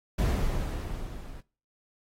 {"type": "noise with level ramp", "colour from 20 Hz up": "brown", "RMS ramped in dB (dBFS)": [-23, -43], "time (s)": [0.18, 1.41], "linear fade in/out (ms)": 10, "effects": ["noise-tail reverb RT60 0.4 s tail -23 dB re dry", "AAC 48 kbps"]}